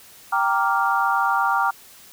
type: chord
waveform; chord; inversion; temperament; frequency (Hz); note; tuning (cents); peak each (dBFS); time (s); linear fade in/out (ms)
sine; G minor seventh; none; equal with one note detuned; 784 / 932.3 / 1171.3 / 1396.9; G5 / Bb5 / D6 / F6; 0 / 0 / -5 / 0; -23; 0.32-1.71; 10
effects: white hiss -47 dBFS RMS until 2.12 s